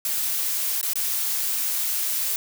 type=noise with dropouts; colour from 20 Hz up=blue; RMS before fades=-25 dBFS; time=0.05-2.36 s; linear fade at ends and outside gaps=1 ms; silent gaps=0.813-0.829 / 0.934-0.956 s; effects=none